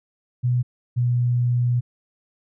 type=tone pair in turn; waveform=sine; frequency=123.47 / 122.05 Hz; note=B2 / B2; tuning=0 / -20 cents; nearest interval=unison; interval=20 cents; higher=first; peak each=-17 dBFS; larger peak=neither; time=0.43-0.63 / 0.96-1.81 s; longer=second; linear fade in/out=20 ms; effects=none